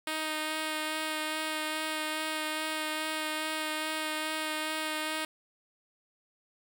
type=tone with vibrato; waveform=5% pulse; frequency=311.2 Hz; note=D#4; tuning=in tune; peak=-20 dBFS; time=0.07-5.25 s; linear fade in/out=2 ms; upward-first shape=sine; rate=2.4 Hz; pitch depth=12 cents each way; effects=none